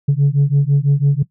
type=beating tone pair; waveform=sine; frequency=138.8 / 144.8 Hz; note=C#3 / D3; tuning=+3 / -24 cents; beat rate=6 Hz; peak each=-12 dBFS; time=0.08-1.23 s; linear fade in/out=10 ms; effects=noise-tail reverb RT60 0.1 s tail -17 dB re dry + tanh soft clip ceiling -7 dBFS